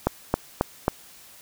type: click train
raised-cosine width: 1 ms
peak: -5 dBFS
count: 4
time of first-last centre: 0.07-0.881 s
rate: 3.7 Hz
effects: white hiss -49 dBFS RMS until 1.41 s